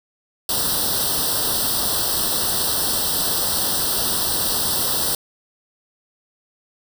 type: noise with comb filter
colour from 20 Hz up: white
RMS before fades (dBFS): -21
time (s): 0.49-5.15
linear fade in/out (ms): 2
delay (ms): 0.22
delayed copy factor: +1
effects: none